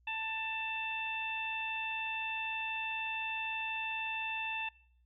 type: harmonic tone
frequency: 887 Hz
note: A5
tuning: 14 cents sharp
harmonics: 1 / 2 / 3 / 4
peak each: -41 / -45 / -36 / -47 dBFS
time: 0.07-4.69 s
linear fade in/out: 5 ms
effects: noise-tail reverb RT60 0.6 s tail -23 dB re dry + added 60 Hz sine -65 dBFS peak until 5.05 s